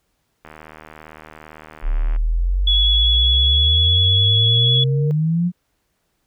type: click train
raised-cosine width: 0.5 ms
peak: -23 dBFS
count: 134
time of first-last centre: 0.45-2.162 s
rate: 77.7 Hz
type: exponential sweep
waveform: sine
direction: up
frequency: 32.58 to 180.4 Hz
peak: -15 dBFS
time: 1.82-5.52 s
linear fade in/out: 50 ms
type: tone with exponential growth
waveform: sine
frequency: 466.2 Hz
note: A#4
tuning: in tune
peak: -24 dBFS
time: 1.89-5.11 s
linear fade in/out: 0 ms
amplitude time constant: 700 ms
type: tone with vibrato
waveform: sine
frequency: 3381 Hz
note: G#7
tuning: 30 cents sharp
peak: -14 dBFS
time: 2.67-4.84 s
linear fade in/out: 5 ms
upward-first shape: triangle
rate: 9.9 Hz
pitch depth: 14 cents each way
effects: pink hiss -69 dBFS RMS until 6.26 s